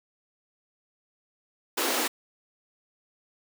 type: high-pass noise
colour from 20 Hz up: pink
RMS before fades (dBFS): -27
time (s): 1.77-2.08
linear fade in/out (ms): 10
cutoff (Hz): 240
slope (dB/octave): 96
effects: none